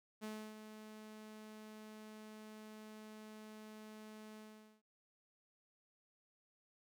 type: tone with ADSR envelope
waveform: sawtooth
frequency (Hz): 215.5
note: A3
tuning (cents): -36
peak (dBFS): -39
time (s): 0.21-4.82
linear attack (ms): 30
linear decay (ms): 300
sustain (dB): -9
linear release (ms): 450
effects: none